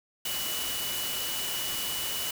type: tone in noise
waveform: sine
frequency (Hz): 2949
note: F#7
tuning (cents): -6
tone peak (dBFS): -35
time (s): 0.25-2.31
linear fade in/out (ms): 5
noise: white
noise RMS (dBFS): -33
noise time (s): 0.25-2.31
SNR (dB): -5
effects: none